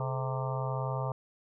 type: harmonic tone with a mistuned harmonic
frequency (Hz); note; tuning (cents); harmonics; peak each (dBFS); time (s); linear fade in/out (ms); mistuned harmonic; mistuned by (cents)
130.81; C3; 0; 1 / 3 / 4 / 5 / 6 / 7 / 8 / 9; -32 / -42 / -40 / -40 / -44 / -40 / -44 / -42; 0-1.12; 2; 3; +140
effects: none